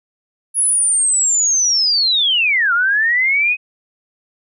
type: linear two-way sweep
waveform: sine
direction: down then up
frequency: 10548 to 1366 to 2536 Hz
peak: -12 dBFS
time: 0.54-3.57 s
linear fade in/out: 50 ms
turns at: 2.73 s
effects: none